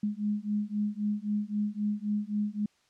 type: beating tone pair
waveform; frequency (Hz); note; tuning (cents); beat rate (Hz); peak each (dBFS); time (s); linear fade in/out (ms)
sine; 206.6 / 210.4; G#3 / G#3; -9 / +23; 3.8; -31; 0.03-2.66; 5
effects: white hiss -68 dBFS RMS until 2.89 s + low-pass 6000 Hz 12 dB/octave